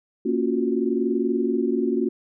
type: chord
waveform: sine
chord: Gb major seventh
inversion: first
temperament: equal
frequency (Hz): 233.1 / 277.2 / 349.2 / 370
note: Bb3 / Db4 / F4 / Gb4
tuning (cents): 0 / 0 / 0 / 0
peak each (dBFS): -25 / -26 / -26 / -25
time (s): 0.25-2.09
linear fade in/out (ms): 10
effects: none